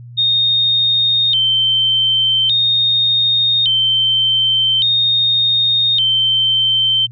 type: tone with vibrato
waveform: sine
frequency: 3387 Hz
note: G#7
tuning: 33 cents sharp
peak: -11 dBFS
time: 0.17-7.07 s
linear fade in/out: 20 ms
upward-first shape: square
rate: 0.43 Hz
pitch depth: 150 cents each way
effects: added 120 Hz sine -32 dBFS peak until 7.11 s